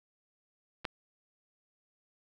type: clicks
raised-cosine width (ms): 0.3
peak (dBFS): -29 / -17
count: 2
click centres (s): 0.846 / 0.852
effects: none

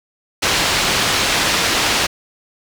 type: low-pass noise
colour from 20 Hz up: white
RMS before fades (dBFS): -17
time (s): 0.42-2.07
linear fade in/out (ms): 10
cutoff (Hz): 4500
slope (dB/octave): 12
effects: none

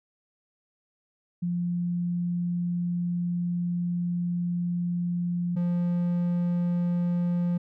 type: tone pair in turn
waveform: sine / triangle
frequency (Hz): 174.8 / 174.8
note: F3 / F3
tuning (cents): +2 / +2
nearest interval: unison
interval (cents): 0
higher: neither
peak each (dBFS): -25 / -21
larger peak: second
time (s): 1.42-5.56 / 5.56-7.58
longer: first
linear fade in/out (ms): 10
effects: none

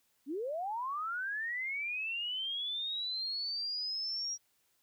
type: linear sweep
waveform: sine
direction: up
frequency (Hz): 250 to 5710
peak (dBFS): -34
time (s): 0.26-4.38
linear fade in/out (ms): 50
effects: white hiss -74 dBFS RMS until 4.82 s

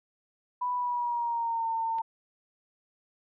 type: tone with pitch glide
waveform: sine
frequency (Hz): 987.8 to 905.8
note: B5 to A#5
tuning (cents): 0 to -50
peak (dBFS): -27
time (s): 0.61-2.02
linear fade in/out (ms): 10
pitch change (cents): -150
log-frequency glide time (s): 0.75-1.69
type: click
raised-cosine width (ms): 0.3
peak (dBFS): -33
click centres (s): 1.985
effects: none

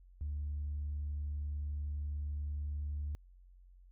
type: tone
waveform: sine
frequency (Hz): 73.42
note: D2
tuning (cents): 0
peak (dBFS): -34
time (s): 0.21-3.15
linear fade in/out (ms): 0
effects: tanh soft clip ceiling -32 dBFS + added 45 Hz sine -56 dBFS peak until 3.91 s

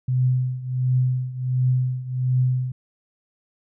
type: tone with tremolo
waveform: sine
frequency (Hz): 127.4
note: C3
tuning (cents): -46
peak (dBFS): -15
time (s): 0.08-2.72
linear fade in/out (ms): 5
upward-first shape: triangle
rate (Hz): 1.4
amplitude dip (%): 85
effects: none

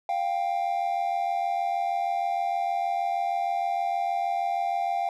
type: tone pair together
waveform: triangle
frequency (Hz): 700.6 / 787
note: F5 / G5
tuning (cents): +5 / +7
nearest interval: major second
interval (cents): 202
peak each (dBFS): -25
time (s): 0.09-5.09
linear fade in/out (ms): 2
effects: tanh soft clip ceiling -15 dBFS

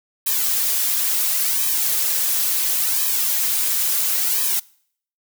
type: noise with flanger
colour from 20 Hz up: blue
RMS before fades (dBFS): -20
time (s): 0.26-4.6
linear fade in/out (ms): 10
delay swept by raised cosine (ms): 1.4 to 4.7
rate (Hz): 0.72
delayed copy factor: -0.9
effects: noise-tail reverb RT60 0.6 s tail -24 dB re dry

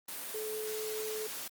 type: tone in noise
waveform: sine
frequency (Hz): 432.5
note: A4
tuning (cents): -30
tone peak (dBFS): -36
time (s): 0.34-1.27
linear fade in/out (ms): 5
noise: white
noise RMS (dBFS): -41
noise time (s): 0.08-1.48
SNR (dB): +2
effects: high-pass 200 Hz 12 dB/octave + Opus 24 kbps

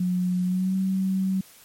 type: tone with pitch glide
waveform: sine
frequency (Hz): 180.9 to 190.11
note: F#3 to F#3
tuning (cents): -39 to +47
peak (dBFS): -21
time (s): 0-1.41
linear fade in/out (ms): 5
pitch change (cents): +86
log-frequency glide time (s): 0.44-0.76
effects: white hiss -51 dBFS RMS until 1.64 s + MP3 64 kbps

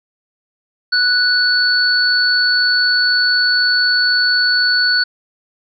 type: tone pair together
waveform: sine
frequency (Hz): 1480 / 4438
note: F#6 / C#8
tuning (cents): 0 / +1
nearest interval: octave + perfect fifth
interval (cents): 1901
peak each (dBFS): -14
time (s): 0.92-5.04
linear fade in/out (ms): 10
effects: none

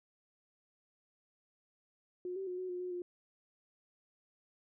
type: tone with pitch steps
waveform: sine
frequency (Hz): 360.5 / 384.7 / 361.7 / 369.4 / 358.2 / 362.7 / 354.6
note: F#4 / G4 / F#4 / F#4 / F4 / F#4 / F4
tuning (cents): -45 / -33 / -39 / -3 / +44 / -34 / +26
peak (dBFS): -37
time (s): 2.25-3.02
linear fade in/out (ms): 2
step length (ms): 110
effects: none

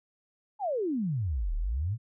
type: exponential two-way sweep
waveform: sine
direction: down then up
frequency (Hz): 880 to 35.37 to 122.8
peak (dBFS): -27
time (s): 0.59-1.98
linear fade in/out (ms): 50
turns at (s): 1.55
effects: none

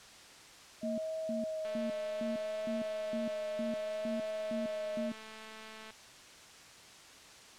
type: tone with vibrato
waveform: sine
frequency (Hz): 631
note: D#5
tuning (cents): +24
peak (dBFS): -35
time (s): 0.81-5.12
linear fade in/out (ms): 50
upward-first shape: triangle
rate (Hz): 0.65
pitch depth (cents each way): 25
type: tone bursts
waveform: sine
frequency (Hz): 229.1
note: A#3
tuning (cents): -30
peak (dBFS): -35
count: 10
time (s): 0.83-5.12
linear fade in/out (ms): 2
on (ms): 150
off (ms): 310
type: click train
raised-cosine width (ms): 0.3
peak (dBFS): -34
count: 933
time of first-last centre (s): 1.65-5.906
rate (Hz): 219
effects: white hiss -54 dBFS RMS until 7.58 s + low-pass 7000 Hz 12 dB/octave

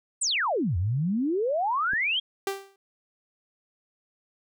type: exponential two-way sweep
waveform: sine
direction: down then up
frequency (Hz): 8870 to 82 to 3330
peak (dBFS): -23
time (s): 0.21-2.2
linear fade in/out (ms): 10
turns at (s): 0.77
type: click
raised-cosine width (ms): 3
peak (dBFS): -27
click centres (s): 1.934
type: tone with exponential decay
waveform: sawtooth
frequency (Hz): 392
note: G4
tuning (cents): 0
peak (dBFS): -20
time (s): 2.47-2.76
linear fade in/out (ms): 2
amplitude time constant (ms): 62
effects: none

